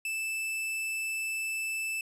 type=tone; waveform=45% pulse; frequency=2637 Hz; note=E7; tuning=in tune; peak=-31 dBFS; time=0.05-2.01 s; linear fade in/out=2 ms; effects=resampled to 32000 Hz